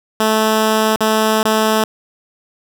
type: tone with dropouts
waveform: 10% pulse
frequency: 218.2 Hz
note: A3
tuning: 14 cents flat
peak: -4 dBFS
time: 0.2-1.84 s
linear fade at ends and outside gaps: 2 ms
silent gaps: 0.961-1.006 / 1.43-1.452 s
effects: none